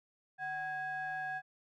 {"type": "ring-modulated tone", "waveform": "triangle", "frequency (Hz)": 449, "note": "A4", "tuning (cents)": 35, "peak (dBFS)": -31, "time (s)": [0.38, 1.42], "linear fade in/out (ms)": 50, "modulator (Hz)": 1200, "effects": []}